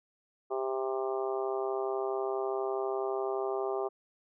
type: harmonic tone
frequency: 132.1 Hz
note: C3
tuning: 17 cents sharp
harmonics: 3 / 4 / 5 / 6 / 7 / 8 / 9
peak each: -32 / -42 / -37 / -39 / -46 / -44 / -43 dBFS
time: 0.5-3.89 s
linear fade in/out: 20 ms
effects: none

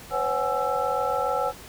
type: tone cluster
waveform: sine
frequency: 504 / 551 / 755 / 838 / 1329 Hz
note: B4 / C#5 / F#5 / G#5 / E6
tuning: +35 / -11 / +35 / +15 / +14 cents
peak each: -29 dBFS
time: 0.1-1.53 s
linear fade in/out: 50 ms
effects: pink hiss -44 dBFS RMS until 1.68 s

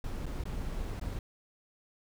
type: noise with dropouts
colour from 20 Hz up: brown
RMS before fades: -36 dBFS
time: 0.04-1.19 s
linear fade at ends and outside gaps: 2 ms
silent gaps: 0.258-0.264 / 0.438-0.454 / 0.998-1.012 s
effects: none

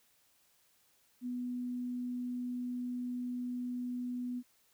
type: tone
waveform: sine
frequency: 246.9 Hz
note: B3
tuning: in tune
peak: -35 dBFS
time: 1.21-4.43 s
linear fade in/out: 50 ms
effects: white hiss -70 dBFS RMS until 4.73 s

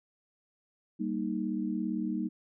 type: chord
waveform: sine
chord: Eb major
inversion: first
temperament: equal with one note detuned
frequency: 196 / 233.8 / 311.1 Hz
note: G3 / Bb3 / Eb4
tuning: 0 / +5 / 0 cents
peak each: -34 dBFS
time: 0.99-2.29 s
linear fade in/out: 20 ms
effects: none

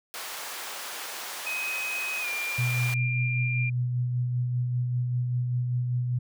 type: high-pass noise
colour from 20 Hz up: pink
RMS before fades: -37 dBFS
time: 0.14-2.94 s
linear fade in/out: 0 ms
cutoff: 790 Hz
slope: 12 dB/octave
type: tone with pitch glide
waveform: sine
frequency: 2521 to 2388 Hz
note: D#7 to D7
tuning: +22 to +28 cents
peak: -29 dBFS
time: 1.46-3.7 s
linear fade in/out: 10 ms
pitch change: -94 cents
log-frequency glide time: 2.21-2.28 s
type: tone with tremolo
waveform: sine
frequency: 123.47 Hz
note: B2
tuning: in tune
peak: -23 dBFS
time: 2.58-6.19 s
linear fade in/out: 10 ms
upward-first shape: sine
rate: 5.1 Hz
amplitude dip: 30%
effects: none

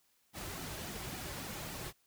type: noise with flanger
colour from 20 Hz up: pink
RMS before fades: -43 dBFS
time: 0.33-1.93 s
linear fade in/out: 50 ms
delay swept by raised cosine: 1.8 to 4.3 ms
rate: 3.6 Hz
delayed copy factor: -0.6
effects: white hiss -73 dBFS RMS until 2.06 s

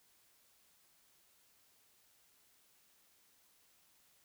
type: silence
effects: white hiss -70 dBFS RMS until 4.24 s

